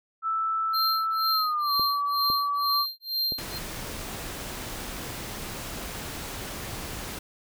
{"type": "tone with pitch glide", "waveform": "sine", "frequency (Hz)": [1318.5, 1147.8], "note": ["E6", "D6"], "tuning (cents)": [0, -40], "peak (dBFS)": -24, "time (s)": [0.22, 2.86], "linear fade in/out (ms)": 50, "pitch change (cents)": -240, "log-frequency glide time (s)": [1.3, 1.74]}
{"type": "tone with tremolo", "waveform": "square", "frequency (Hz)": 4177, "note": "C8", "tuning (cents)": -4, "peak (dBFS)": -24, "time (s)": [0.73, 3.59], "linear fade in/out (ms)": 20, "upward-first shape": "sine", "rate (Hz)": 2.1, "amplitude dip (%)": 100}
{"type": "clicks", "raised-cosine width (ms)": 2, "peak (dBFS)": -23, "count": 3, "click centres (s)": [1.796, 2.301, 3.322]}
{"type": "noise", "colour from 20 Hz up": "pink", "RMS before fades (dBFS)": -36, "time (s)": [3.38, 7.19], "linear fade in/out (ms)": 5}
{"effects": []}